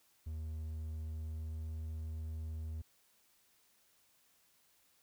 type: tone with pitch glide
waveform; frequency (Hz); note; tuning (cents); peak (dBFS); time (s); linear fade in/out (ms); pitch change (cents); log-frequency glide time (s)
triangle; 78.6 to 79.15; D#2 to D#2; +18 to +30; -37; 0.26-2.82; 10; +12; 1-1.64
effects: white hiss -71 dBFS RMS until 5.02 s